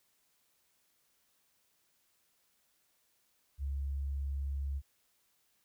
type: tone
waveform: sine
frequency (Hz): 69.3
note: C#2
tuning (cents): 0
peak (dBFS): -33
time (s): 3.58-4.82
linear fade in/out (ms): 50
effects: white hiss -74 dBFS RMS until 5.64 s